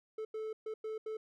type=tone bursts at uneven times; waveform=triangle; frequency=436.5 Hz; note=A4; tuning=14 cents flat; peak=-35 dBFS; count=5; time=0.18-0.25 / 0.34-0.53 / 0.66-0.74 / 0.84-0.98 / 1.06-1.17 s; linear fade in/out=5 ms; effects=none